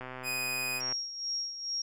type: click train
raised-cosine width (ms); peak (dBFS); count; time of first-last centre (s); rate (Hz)
0.5; -26; 118; 0.01-0.924; 128
type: tone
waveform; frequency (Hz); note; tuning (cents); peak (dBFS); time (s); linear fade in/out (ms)
sawtooth; 2490; D#7; +1; -28; 0.23-0.82; 50
type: tone with tremolo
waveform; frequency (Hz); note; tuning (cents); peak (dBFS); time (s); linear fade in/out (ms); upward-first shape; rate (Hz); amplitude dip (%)
sine; 5588; F8; 0; -30; 0.8-1.82; 5; sine; 2.3; 65
effects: none